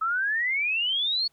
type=exponential sweep; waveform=sine; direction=up; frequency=1279 to 4451 Hz; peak=-23 dBFS; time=0.01-1.28 s; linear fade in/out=10 ms; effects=pink hiss -68 dBFS RMS until 1.32 s